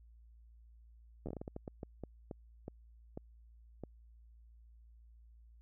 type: slowing click train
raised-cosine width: 2 ms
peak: -29 dBFS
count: 16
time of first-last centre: 1.26-3.837 s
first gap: 11 ms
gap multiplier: 1.34
effects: added 57 Hz sine -57 dBFS peak until 5.61 s